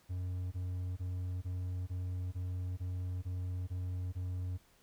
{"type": "tone bursts", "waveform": "triangle", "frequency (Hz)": 90.8, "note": "F#2", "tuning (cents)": -32, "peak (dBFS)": -33, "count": 10, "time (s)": [0.09, 4.579], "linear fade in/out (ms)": 20, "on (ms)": 430, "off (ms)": 21, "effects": ["pink hiss -67 dBFS RMS until 4.82 s"]}